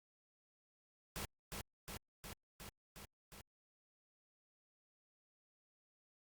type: noise with echo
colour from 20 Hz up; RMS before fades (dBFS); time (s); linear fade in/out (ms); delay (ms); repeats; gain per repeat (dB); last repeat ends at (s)
pink; -44; 1.16-1.25; 0; 360; 6; -2; 3.41
effects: Opus 48 kbps